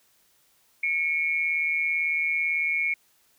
sine tone pair together, 2201 / 2359 Hz, C#7 / D7, -13 / +7 cents, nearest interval minor second, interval 120 cents, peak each -24 / -28 dBFS, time 0.83-2.94 s, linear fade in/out 5 ms, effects white hiss -64 dBFS RMS until 3.38 s

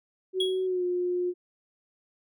sine tone with pitch glide, 374.1 to 357.4 Hz, F#4 to F4, +19 to +40 cents, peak -25 dBFS, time 0.33-1.34 s, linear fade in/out 50 ms, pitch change -79 cents, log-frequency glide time 0.65-0.84 s
triangle tone with exponential decay, 3322 Hz, G#7, in tune, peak -22 dBFS, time 0.4-0.67 s, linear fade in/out 5 ms, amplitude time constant 57 ms
effects none

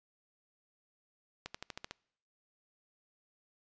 accelerating click train, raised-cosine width 0.2 ms, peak -23 dBFS, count 7, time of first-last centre 1.46-1.91 s, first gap 85 ms, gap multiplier 0.95, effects noise-tail reverb RT60 0.7 s tail -26 dB re dry + resampled to 16000 Hz

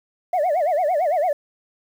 sine tone with vibrato, 655 Hz, E5, 11 cents flat, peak -15 dBFS, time 0.33-1.33 s, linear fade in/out 5 ms, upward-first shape sine, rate 8.9 Hz, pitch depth 230 cents each way, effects tanh soft clip ceiling -15 dBFS + 8-bit

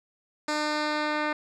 10% pulse tone with low-pass filter sweep, 301.7 Hz, D4, 47 cents sharp, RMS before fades -28 dBFS, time 0.48-1.33 s, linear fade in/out 5 ms, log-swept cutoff 6500 to 2700 Hz, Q 1.4, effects none

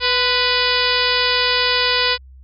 harmonic tone with a mistuned harmonic, 493.9 Hz, B4, in tune, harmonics 1 / 2 / 3 / 4 / 5 / 6 / 7 / 8 / 9 / 10, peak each -24 / -24 / -24 / -24 / -24 / -24 / -24 / -24 / -24 / -24 dBFS, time 0-2.18 s, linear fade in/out 50 ms, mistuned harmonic 2, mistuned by +41 cents, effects added 65 Hz sine -39 dBFS peak until 2.43 s

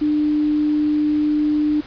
sine tone, 300 Hz, D4, 37 cents sharp, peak -15 dBFS, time 0.01-1.81 s, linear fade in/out 10 ms, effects pink hiss -40 dBFS RMS until 1.86 s + resampled to 11025 Hz

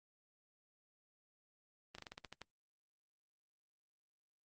slowing click train, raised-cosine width 0.2 ms, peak -30 dBFS, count 9, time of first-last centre 1.95-2.417 s, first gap 34 ms, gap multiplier 1.15, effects Opus 32 kbps

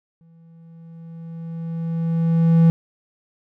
triangle tone with exponential growth, 165.3 Hz, E3, 5 cents sharp, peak -7 dBFS, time 0.21-2.7 s, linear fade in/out 0 ms, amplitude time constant 540 ms, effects none

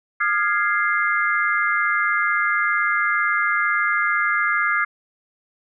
sine chord, F minor seventh, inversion third, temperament equal with one note detuned, 1214.7 / 1396.9 / 1661.2 / 2093 Hz, Eb6 / F6 / Ab6 / C7, -42 / 0 / 0 / 0 cents, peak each -23 dBFS, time 0.2-4.85 s, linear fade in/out 10 ms, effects none

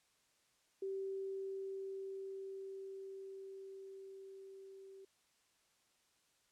sine tone with level ramp, 387.3 Hz, G4, 21 cents flat, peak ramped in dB -38 to -53 dBFS, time 0.82-5.05 s, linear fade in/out 5 ms, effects white hiss -75 dBFS RMS until 6.51 s + low-pass 9000 Hz 12 dB/octave

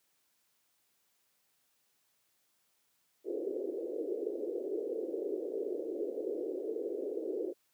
pink band-pass noise, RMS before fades -37 dBFS, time 3.24-7.54 s, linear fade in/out 50 ms, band 340 to 490 Hz, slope 48 dB/octave, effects white hiss -75 dBFS RMS until 7.73 s + high-pass 100 Hz 12 dB/octave

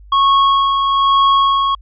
square tone with tremolo, 1100 Hz, C#6, 14 cents flat, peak -9 dBFS, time 0.12-1.75 s, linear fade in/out 5 ms, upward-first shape sine, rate 1.1 Hz, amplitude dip 40%, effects added 50 Hz sine -37 dBFS peak until 1.81 s + resampled to 8000 Hz

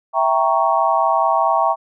sine chord, E diminished seventh, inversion none, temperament equal, 659.3 / 784 / 932.3 / 1108.7 Hz, E5 / G5 / Bb5 / Db6, 0 / 0 / 0 / 0 cents, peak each -19 dBFS, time 0.13-1.76 s, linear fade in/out 50 ms, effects none

